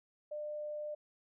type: tone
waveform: sine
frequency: 599 Hz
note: D5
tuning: 34 cents sharp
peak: -38 dBFS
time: 0.31-0.95 s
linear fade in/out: 10 ms
effects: none